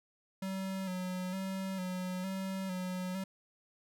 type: tone with vibrato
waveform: square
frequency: 187.2 Hz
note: F#3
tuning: 20 cents sharp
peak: -36 dBFS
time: 0.42-3.24 s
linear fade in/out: 5 ms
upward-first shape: square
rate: 1.1 Hz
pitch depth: 37 cents each way
effects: none